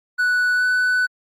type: tone with pitch glide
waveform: triangle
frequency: 1480 to 1494.6 Hz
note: F#6 to F#6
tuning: 0 to +17 cents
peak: -14 dBFS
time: 0.18-1.07 s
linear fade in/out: 20 ms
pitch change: +17 cents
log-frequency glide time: 0.55-0.64 s
effects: Opus 48 kbps